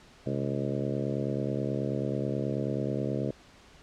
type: harmonic tone with a mistuned harmonic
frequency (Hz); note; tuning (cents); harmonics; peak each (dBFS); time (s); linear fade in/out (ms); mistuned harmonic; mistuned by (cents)
69.3; C#2; 0; 2 / 3 / 4 / 5 / 6 / 7 / 8 / 9; -33 / -35 / -36 / -37 / -38 / -38 / -39 / -40; 0.26-3.31; 5; 2; -130
effects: pink hiss -55 dBFS RMS until 3.82 s + low-pass 6000 Hz 12 dB/octave